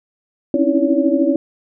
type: tone cluster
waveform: sine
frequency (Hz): 265.9 / 279 / 317.2 / 330.6 / 566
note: C4 / C#4 / D#4 / E4 / C#5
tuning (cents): +28 / +11 / +33 / +5 / +36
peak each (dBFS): -19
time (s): 0.54-1.36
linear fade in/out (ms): 2
effects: none